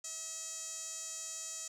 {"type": "tone with band-pass filter", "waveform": "sawtooth", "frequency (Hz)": 642, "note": "E5", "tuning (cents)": -46, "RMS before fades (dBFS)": -43, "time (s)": [0.04, 1.68], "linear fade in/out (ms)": 5, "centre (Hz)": 7000, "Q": 6, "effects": []}